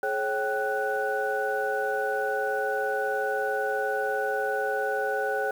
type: tone cluster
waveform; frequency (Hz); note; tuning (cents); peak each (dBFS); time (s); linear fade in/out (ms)
sine; 424.6 / 545 / 776 / 1482; G#4 / C#5 / G5 / F#6; +38 / -29 / -18 / +2; -30; 0.03-5.51; 2
effects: tanh soft clip ceiling -15 dBFS + 8-bit